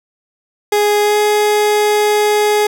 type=tone with pitch glide; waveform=30% pulse; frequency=415.3 to 419.2 Hz; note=G#4 to G#4; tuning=0 to +16 cents; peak=-8 dBFS; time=0.72-2.67 s; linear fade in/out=5 ms; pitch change=+16 cents; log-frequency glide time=1.02-1.17 s; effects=none